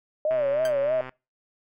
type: tone with vibrato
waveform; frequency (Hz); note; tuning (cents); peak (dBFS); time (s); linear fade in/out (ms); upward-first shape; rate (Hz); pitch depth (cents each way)
sine; 596; D5; +25; -21; 0.25-1.01; 2; sine; 3.2; 130
type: click train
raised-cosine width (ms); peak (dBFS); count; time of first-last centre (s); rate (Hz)
0.5; -23; 102; 0.31-1.093; 129
type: tone with exponential decay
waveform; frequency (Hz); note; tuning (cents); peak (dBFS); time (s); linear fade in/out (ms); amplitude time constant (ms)
sawtooth; 1567; G6; -1; -26; 0.65-0.74; 2; 18
effects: noise-tail reverb RT60 0.3 s tail -25 dB re dry